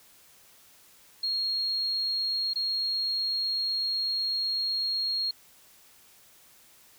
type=tone with dropouts; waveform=sine; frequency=4268 Hz; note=C8; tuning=34 cents sharp; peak=-26 dBFS; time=1.23-5.31 s; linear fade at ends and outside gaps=5 ms; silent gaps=2.535-2.557 s; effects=white hiss -57 dBFS RMS until 6.98 s

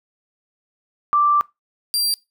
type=tone pair in turn; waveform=sine / sawtooth; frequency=1174.7 / 4726 Hz; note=D6 / D8; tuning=0 / +10 cents; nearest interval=2 octaves; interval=2410 cents; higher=second; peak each=-13 / -15 dBFS; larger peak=first; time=1.13-1.41 / 1.94-2.14 s; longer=first; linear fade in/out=0 ms; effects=noise-tail reverb RT60 0.2 s tail -21 dB re dry

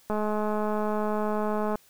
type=click train; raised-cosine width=1 ms; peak=-16 dBFS; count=352; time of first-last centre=0.1-1.756 s; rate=212 Hz; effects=white hiss -59 dBFS RMS until 1.89 s

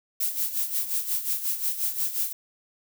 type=noise with tremolo; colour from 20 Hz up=violet; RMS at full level=-25 dBFS; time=0.2-2.33 s; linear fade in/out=5 ms; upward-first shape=sine; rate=5.6 Hz; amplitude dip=70%; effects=none

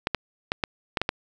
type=clicks; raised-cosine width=0.3 ms; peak=-7 dBFS; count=7; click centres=0.071 / 0.147 / 0.519 / 0.638 / 0.972 / 1.016 / 1.091 s; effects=none

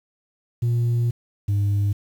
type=tone pair in turn; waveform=sine; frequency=118.7 / 101.24 Hz; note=A#2 / G#2; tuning=+32 / -44 cents; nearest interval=minor third; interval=276 cents; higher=first; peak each=-15 dBFS; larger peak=neither; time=0.62-1.11 / 1.48-1.93 s; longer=first; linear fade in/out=10 ms; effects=tanh soft clip ceiling -17 dBFS + 8-bit

